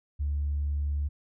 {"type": "tone", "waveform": "sine", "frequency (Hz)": 72.4, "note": "D2", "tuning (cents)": -24, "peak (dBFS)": -25, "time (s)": [0.19, 1.09], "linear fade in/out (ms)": 20, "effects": ["tanh soft clip ceiling -22 dBFS"]}